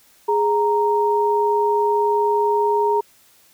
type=tone pair together; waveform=sine; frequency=415.3 / 930.7 Hz; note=G#4 / A#5; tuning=0 / -3 cents; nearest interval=octave + major second; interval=1397 cents; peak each=-18 dBFS; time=0.28-3.01 s; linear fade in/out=10 ms; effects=white hiss -54 dBFS RMS until 3.53 s